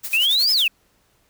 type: noise with tremolo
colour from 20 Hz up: blue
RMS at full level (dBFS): -27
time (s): 0.03-0.68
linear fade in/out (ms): 20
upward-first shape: sine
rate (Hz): 11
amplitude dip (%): 70
type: exponential two-way sweep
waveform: sine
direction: up then down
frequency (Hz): 2489 to 5274 to 2489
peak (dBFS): -15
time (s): 0.13-0.68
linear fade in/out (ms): 5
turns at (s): 0.52
effects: pink hiss -62 dBFS RMS until 1.29 s